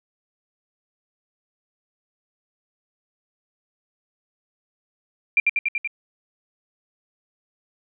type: tone with echo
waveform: sine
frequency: 2375 Hz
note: D7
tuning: 19 cents sharp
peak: -13 dBFS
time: 5.37-5.4 s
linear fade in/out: 2 ms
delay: 95 ms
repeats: 5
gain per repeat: -2 dB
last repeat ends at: 5.875 s
effects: none